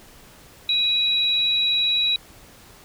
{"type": "tone pair together", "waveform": "sine", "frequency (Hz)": [2482, 3894], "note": ["D#7", "B7"], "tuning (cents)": [-5, -25], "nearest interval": "minor sixth", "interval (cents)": 780, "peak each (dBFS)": [-28, -18], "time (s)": [0.69, 2.16], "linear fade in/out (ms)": 2, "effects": ["pink hiss -48 dBFS RMS until 2.84 s"]}